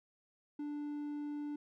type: tone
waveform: triangle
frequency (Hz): 293.7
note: D4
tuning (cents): 0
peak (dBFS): -36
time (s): 0.59-1.56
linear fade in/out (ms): 5
effects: none